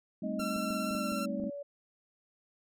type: chord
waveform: sine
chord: A half-diminished seventh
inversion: third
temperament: equal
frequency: 196 / 220 / 261.6 / 311.1 Hz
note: G3 / A3 / C4 / Eb4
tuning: 0 / 0 / 0 / 0 cents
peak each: -38 / -37 / -39 / -42 dBFS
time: 0.22-1.5 s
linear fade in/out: 5 ms
type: tone with pitch glide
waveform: sine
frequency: 622.3 to 570.7 Hz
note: D#5 to D5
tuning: 0 to -50 cents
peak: -38 dBFS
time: 0.23-1.63 s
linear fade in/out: 10 ms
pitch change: -150 cents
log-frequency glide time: 0.87-1.23 s
type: tone with vibrato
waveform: sawtooth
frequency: 1354 Hz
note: E6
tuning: 46 cents sharp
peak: -33 dBFS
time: 0.39-1.26 s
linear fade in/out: 10 ms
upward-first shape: square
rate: 17 Hz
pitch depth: 14 cents each way
type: clicks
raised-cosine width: 2 ms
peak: -33 dBFS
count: 8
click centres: 0.397 / 0.563 / 0.707 / 0.91 / 0.951 / 1.121 / 1.4 / 1.439 s
effects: none